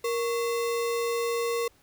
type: tone with sample-and-hold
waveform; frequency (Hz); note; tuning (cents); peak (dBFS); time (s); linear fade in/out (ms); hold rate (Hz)
sine; 468.3; A#4; +8; -25; 0.04-1.68; 5; 1575
effects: pink hiss -62 dBFS RMS until 1.82 s